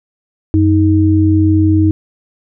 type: tone pair together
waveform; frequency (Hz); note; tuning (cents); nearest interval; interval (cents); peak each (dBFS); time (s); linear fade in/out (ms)
sine; 93.19 / 314.8; F#2 / D#4; +13 / +20; octave + major sixth; 2107; -10; 0.54-1.91; 0
effects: none